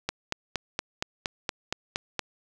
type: click train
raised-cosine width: 0.2 ms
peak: -10 dBFS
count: 10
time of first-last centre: 0.09-2.193 s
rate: 4.28 Hz
effects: none